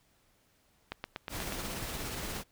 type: click train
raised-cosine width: 0.3 ms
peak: -20 dBFS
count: 6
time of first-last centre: 0.92-1.523 s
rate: 8.29 Hz
type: noise with tremolo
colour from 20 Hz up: pink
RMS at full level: -37 dBFS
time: 1.29-2.44 s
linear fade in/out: 50 ms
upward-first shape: triangle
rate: 17 Hz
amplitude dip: 30%
effects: pink hiss -69 dBFS RMS until 2.51 s